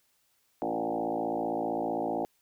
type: tone with frequency modulation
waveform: sine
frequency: 532 Hz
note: C5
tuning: 29 cents sharp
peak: -28 dBFS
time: 0.62-2.25 s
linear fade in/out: 0 ms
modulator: 55.5 Hz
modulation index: 5.2
effects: white hiss -71 dBFS RMS until 2.41 s